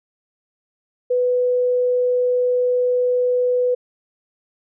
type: tone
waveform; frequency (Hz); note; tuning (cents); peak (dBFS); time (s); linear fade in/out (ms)
sine; 496.2; B4; +8; -15; 1.1-3.75; 10
effects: none